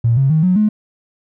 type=tone with pitch steps; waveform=triangle; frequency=116.54 / 135.42 / 157.37 / 182.87 / 212.5 Hz; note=A#2 / C#3 / D#3 / F#3 / G#3; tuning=0 / -40 / +20 / -20 / +40 cents; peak=-6 dBFS; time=0.04-0.69 s; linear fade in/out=10 ms; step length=130 ms; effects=tanh soft clip ceiling -8 dBFS